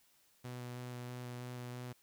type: tone with vibrato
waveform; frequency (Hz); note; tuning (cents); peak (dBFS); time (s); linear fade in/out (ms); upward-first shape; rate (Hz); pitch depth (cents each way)
sawtooth; 123.47; B2; 0; -39; 0.44-1.93; 10; square; 3.1; 10
effects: white hiss -70 dBFS RMS until 2.02 s